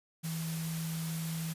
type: tone in noise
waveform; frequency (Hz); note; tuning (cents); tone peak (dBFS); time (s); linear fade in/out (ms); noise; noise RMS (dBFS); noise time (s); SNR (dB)
sine; 162.5; E3; -24; -34; 0.23-1.54; 20; white; -43; 0.23-1.54; +6
effects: resampled to 32000 Hz